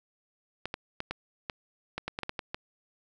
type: clicks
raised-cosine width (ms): 0.3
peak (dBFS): -17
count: 12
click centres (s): 0.656 / 0.741 / 1.004 / 1.11 / 1.498 / 1.98 / 2.08 / 2.189 / 2.233 / 2.294 / 2.392 / 2.545
effects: none